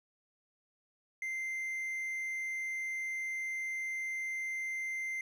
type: tone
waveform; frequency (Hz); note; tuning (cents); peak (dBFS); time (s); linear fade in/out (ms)
triangle; 2085; C7; -7; -33; 1.22-5.21; 2
effects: none